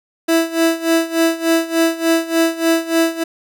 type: tone with tremolo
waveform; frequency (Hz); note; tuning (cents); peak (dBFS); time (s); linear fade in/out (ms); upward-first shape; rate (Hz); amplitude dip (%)
30% pulse; 329.3; E4; -2; -8; 0.28-3.24; 10; sine; 3.4; 85
effects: none